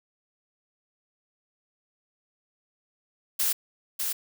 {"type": "noise with echo", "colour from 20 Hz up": "blue", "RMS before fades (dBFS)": -25, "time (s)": [3.39, 3.53], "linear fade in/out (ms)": 10, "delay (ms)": 600, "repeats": 1, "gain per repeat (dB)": -4, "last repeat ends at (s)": 4.13, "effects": []}